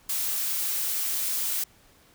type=noise; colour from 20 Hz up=blue; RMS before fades=-28 dBFS; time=0.09-1.64 s; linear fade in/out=5 ms; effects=pink hiss -58 dBFS RMS until 2.14 s